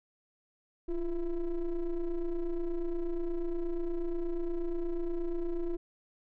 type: ring-modulated tone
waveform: triangle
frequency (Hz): 164.81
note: E3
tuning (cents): 0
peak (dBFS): -25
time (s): 0.88-5.77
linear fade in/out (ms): 10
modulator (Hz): 179
effects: none